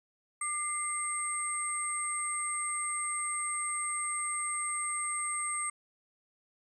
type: tone cluster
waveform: sine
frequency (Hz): 1200 / 2086 / 8460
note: D6 / C7 / C9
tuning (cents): +37 / -6 / +18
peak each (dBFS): -37 / -39 / -33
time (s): 0.41-5.7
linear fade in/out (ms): 5
effects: 11-bit